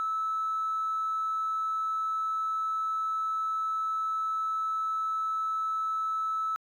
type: tone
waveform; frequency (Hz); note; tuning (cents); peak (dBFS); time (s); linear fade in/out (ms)
triangle; 1306; E6; -17; -24; 0-6.56; 0
effects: tanh soft clip ceiling -25 dBFS